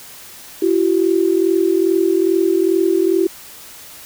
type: tone pair together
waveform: sine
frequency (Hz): 338.2 / 380.6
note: E4 / F#4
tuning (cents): +44 / +49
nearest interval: major second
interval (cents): 205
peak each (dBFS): -15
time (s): 0.62-3.27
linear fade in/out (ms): 5
effects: white hiss -38 dBFS RMS until 4.05 s